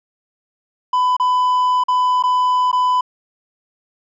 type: tone with dropouts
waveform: triangle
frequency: 1001 Hz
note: B5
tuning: 23 cents sharp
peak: -11 dBFS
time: 0.93-3.01 s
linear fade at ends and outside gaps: 5 ms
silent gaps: 1.167-1.198 / 1.838-1.883 / 2.226-2.236 / 2.716-2.728 s
effects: resampled to 16000 Hz